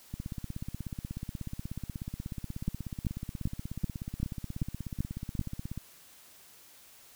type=two click trains; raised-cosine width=5 ms; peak=-24 / -17 dBFS; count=94 / 8; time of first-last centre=0.14-5.776 / 2.68-5.393 s; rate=16.5 / 2.58 Hz; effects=white hiss -56 dBFS RMS until 7.15 s